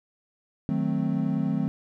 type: chord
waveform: triangle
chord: D# diminished seventh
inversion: none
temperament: equal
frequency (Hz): 155.56 / 185 / 220 / 261.6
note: D#3 / F#3 / A3 / C4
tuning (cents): 0 / 0 / 0 / 0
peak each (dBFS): -27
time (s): 0.69-1.68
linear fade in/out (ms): 0
effects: none